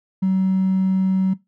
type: tone with hard clipping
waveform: triangle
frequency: 189.2 Hz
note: F#3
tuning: 39 cents sharp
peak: -16 dBFS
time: 0.22-1.34 s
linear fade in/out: 10 ms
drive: 4 dB
effects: noise-tail reverb RT60 0.2 s tail -19 dB re dry